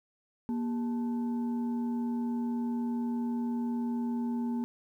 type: tone with frequency modulation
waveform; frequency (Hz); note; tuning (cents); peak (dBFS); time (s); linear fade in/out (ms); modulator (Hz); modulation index
sine; 237.9; A#3; +35; -29; 0.49-4.64; 0; 639; 0.34
effects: 11-bit